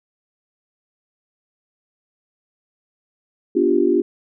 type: chord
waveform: sine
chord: G dominant seventh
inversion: first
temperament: equal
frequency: 246.9 / 293.7 / 349.2 / 392 Hz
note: B3 / D4 / F4 / G4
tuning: 0 / 0 / 0 / 0 cents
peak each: -23 / -20 / -17 / -19 dBFS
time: 3.55-4.02 s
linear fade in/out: 10 ms
effects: none